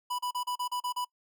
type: tone bursts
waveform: square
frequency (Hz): 987.8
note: B5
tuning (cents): 0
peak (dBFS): -31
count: 8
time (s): 0.1-1.049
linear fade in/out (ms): 10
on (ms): 88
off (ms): 35
effects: noise-tail reverb RT60 0.1 s tail -23 dB re dry